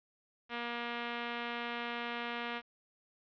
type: tone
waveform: 5% pulse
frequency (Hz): 237.4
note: A#3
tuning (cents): +32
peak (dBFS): -25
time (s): 0.49-2.62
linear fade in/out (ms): 50
effects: resampled to 11025 Hz + 11-bit